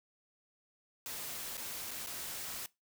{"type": "noise with dropouts", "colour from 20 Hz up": "white", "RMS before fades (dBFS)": -42, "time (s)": [1.06, 2.66], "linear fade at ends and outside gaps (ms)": 1, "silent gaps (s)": [[1.571, 1.577], [1.909, 1.913], [2.063, 2.07]], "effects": ["noise-tail reverb RT60 0.2 s tail -20 dB re dry"]}